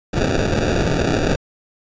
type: noise with sample-and-hold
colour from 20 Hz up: white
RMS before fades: -18 dBFS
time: 0.13-1.36 s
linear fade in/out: 10 ms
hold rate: 1050 Hz
effects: resampled to 16000 Hz